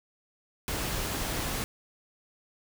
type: noise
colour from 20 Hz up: pink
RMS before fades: -32 dBFS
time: 0.68-1.64 s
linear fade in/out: 0 ms
effects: none